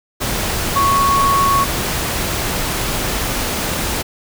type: tone in noise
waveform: sine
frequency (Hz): 1108.7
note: C#6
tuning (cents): 0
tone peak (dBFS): -12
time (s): 0.75-1.65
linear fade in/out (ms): 20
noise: pink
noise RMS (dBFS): -20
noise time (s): 0.2-4.03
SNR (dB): +5
effects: none